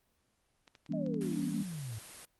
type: clicks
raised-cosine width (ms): 0.2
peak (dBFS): -37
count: 7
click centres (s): 0.678 / 0.752 / 0.863 / 0.923 / 1.064 / 1.143 / 1.218
type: chord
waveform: sine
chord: E diminished seventh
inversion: none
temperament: just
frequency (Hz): 164.81 / 197.78 / 237.3 / 284.8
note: E3 / G3 / Bb3 / Db4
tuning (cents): 0 / +16 / +31 / +47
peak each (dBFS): -38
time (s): 0.89-1.63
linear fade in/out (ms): 10
type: exponential sweep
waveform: sine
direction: down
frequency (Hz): 659.3 to 103.83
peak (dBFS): -38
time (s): 0.93-1.99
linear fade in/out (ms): 10
type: noise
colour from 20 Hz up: white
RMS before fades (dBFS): -48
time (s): 1.21-2.25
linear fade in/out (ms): 0
effects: pink hiss -75 dBFS RMS until 2.39 s + Opus 24 kbps